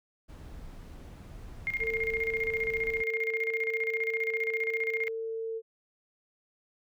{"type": "noise", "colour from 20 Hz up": "brown", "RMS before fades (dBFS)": -45, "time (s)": [0.28, 3.03], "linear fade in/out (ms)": 20}
{"type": "tone with tremolo", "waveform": "sine", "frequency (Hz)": 2127, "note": "C7", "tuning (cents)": 28, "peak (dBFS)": -27, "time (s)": [1.67, 5.08], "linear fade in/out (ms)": 0, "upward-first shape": "square", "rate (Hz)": 15, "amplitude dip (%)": 75}
{"type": "tone", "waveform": "sine", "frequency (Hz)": 449.6, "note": "A4", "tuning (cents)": 37, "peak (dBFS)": -32, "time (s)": [1.79, 5.62], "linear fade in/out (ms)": 50}
{"effects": []}